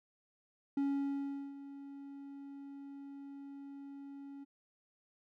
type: tone with ADSR envelope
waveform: triangle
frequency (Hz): 278.8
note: C#4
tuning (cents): +10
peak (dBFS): -28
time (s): 0.77-4.45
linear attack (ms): 4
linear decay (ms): 760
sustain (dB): -16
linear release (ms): 21
effects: none